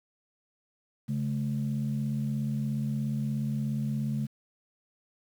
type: tone pair together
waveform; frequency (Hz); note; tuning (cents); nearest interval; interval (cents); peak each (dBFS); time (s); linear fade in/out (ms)
sine; 138.59 / 215.5; C#3 / A3; 0 / -36; minor sixth; 764; -29 / -30; 1.08-4.27; 20
effects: tanh soft clip ceiling -21 dBFS + 9-bit